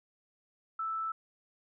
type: tone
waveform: sine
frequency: 1318.5 Hz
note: E6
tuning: in tune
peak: -32 dBFS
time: 0.79-1.12 s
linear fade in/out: 5 ms
effects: none